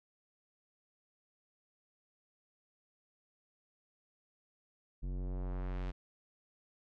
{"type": "tone with low-pass filter sweep", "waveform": "square", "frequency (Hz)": 45.84, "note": "F#1", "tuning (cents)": -15, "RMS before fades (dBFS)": -38, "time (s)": [5.02, 5.92], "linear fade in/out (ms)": 20, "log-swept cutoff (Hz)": [230, 4000], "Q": 0.8, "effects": []}